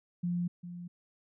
sine tone with echo, 175.2 Hz, F3, 6 cents sharp, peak -29 dBFS, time 0.23-0.48 s, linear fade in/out 10 ms, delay 400 ms, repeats 1, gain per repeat -11 dB, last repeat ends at 0.88 s, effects none

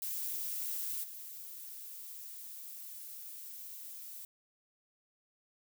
violet noise with level steps, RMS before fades -38 / -47 dBFS, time 0.02-4.25 s, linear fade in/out 2 ms, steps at 1.03 s, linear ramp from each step 10 ms, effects none

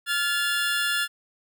25% pulse tone pair together, 1400 / 1721.5 Hz, F6 / A6, +4 / -38 cents, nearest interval major third, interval 358 cents, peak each -22 dBFS, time 0.06-1.08 s, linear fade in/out 50 ms, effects none

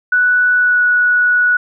sine tone with pitch glide, 1480 to 1468.1 Hz, F#6 to F#6, 0 to -14 cents, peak -9 dBFS, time 0.12-1.57 s, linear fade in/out 5 ms, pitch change -14 cents, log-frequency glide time 0.55-0.82 s, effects none

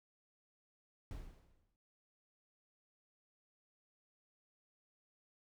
brown noise with exponential decay, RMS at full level -44 dBFS, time 1.11-1.76 s, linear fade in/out 1 ms, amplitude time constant 140 ms, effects none

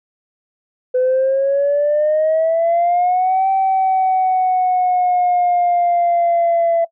sine exponential two-way sweep, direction up then down, 503 to 773 to 670 Hz, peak -11 dBFS, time 0.94-6.85 s, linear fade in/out 10 ms, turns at 3.49 s, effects noise-tail reverb RT60 0.1 s tail -20 dB re dry + tanh soft clip ceiling -9 dBFS

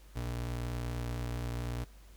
square ring-modulated tone, 89 Hz, F2, 33 cents sharp, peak -32 dBFS, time 0.15-1.85 s, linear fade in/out 20 ms, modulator 30.4 Hz, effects added 50 Hz sine -52 dBFS peak until 2.16 s + pink hiss -62 dBFS RMS until 2.16 s

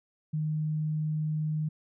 sine tone, 154.2 Hz, D#3, 15 cents flat, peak -27 dBFS, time 0.33-1.69 s, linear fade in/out 10 ms, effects none

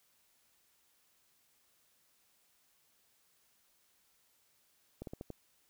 slowing click train, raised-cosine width 2 ms, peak -29 dBFS, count 5, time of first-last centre 5.02-5.303 s, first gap 52 ms, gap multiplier 1.21, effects white hiss -72 dBFS RMS until 5.69 s

